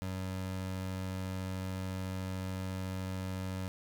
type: tone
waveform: 25% pulse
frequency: 93.8 Hz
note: F#2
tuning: 24 cents sharp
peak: -32 dBFS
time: 0.02-3.68 s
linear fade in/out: 0 ms
effects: none